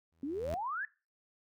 sawtooth tone with exponential growth, 82.41 Hz, E2, in tune, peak -32 dBFS, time 0.12-0.54 s, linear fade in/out 0 ms, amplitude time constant 90 ms
sine exponential sweep, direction up, 261.6 to 1791 Hz, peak -34 dBFS, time 0.23-0.85 s, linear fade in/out 2 ms
effects noise-tail reverb RT60 0.3 s tail -20 dB re dry

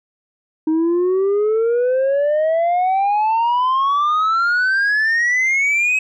sine exponential sweep, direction up, 311.1 to 2565 Hz, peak -11 dBFS, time 0.67-5.99 s, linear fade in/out 5 ms, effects tanh soft clip ceiling -13 dBFS

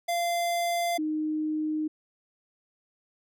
square / sine tone pair in turn, 690 / 308.6 Hz, F5 / D#4, -21 / -14 cents, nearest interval octave + major second, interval 1393 cents, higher first, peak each -26 dBFS, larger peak neither, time 0.08-0.98 / 0.98-1.88 s, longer neither, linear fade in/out 10 ms, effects none

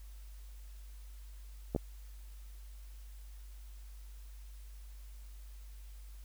clicks, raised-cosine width 2 ms, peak -19 dBFS, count 2, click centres 1.749 / 1.762 s, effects added 50 Hz sine -47 dBFS peak until 6.24 s + white hiss -64 dBFS RMS until 6.24 s

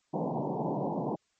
pink band-pass noise, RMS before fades -32 dBFS, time 0.13-1.16 s, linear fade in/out 10 ms, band 130 to 970 Hz, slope 96 dB/octave, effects white hiss -74 dBFS RMS until 1.39 s + MP3 32 kbps

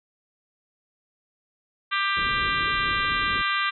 harmonic tone, 395.3 Hz, G4, 15 cents sharp, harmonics 3 / 4 / 5 / 6 / 7 / 8 / 9 / 10, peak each -26 / -28 / -30 / -32 / -33 / -34 / -35 / -36 dBFS, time 1.91-3.71 s, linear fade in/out 20 ms
pink low-pass noise, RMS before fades -37 dBFS, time 2.16-3.43 s, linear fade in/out 20 ms, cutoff 530 Hz, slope 48 dB/octave
effects none

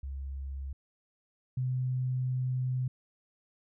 sine tone pair in turn, 68 / 127.81 Hz, C#2 / C3, -33 / -40 cents, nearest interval major seventh, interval 1093 cents, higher second, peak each -35 / -28 dBFS, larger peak second, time 0.03-0.73 / 1.57-2.88 s, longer second, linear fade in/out 5 ms, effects none

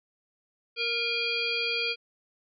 harmonic tone with a mistuned harmonic, 466.2 Hz, A#4, in tune, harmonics 1 / 3 / 5 / 7 / 9 / 10, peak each -35 / -39 / -29 / -33 / -39 / -33 dBFS, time 0.76-1.96 s, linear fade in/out 50 ms, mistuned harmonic 5, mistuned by +68 cents, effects MP3 64 kbps

